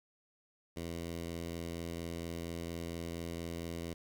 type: tone with notch filter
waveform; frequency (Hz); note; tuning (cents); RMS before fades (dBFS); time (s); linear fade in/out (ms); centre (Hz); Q
10% pulse; 84.3; E2; +39; -41; 0.76-3.94; 10; 1300; 2
effects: 11-bit